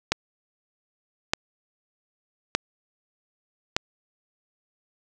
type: click train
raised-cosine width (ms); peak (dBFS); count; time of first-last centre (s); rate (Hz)
0.2; -3; 4; 0.12-3.765; 0.823
effects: none